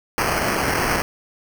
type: noise with sample-and-hold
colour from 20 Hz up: violet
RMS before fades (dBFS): -21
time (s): 0.18-1.02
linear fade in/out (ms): 0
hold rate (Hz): 3675
effects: none